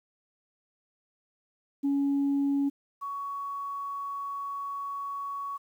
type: tone pair in turn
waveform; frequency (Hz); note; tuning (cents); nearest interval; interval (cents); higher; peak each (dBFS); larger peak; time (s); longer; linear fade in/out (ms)
sine; 280 / 1120; C#4 / C#6; +18 / +18; 2 octaves; 2400; second; -22 / -32; first; 1.83-2.7 / 3.01-5.58; second; 20
effects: tanh soft clip ceiling -21 dBFS + 10-bit